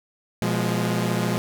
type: chord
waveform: sawtooth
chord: F diminished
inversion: second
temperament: equal with one note detuned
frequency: 121.42 / 174.61 / 207.7 Hz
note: Cb3 / F3 / Ab3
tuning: -29 / 0 / 0 cents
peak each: -22 dBFS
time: 0.42-1.38 s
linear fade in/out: 0 ms
effects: none